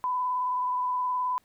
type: tone with vibrato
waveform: sine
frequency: 1000 Hz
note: B5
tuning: 21 cents sharp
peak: -25 dBFS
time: 0.04-1.38 s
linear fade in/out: 0 ms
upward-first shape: sine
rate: 19 Hz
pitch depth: 19 cents each way
effects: pink hiss -67 dBFS RMS until 1.44 s